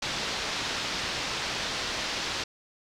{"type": "low-pass noise", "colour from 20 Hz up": "white", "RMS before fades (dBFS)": -32, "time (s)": [0.02, 2.44], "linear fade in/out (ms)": 5, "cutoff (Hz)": 5200, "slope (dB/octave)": 24, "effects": []}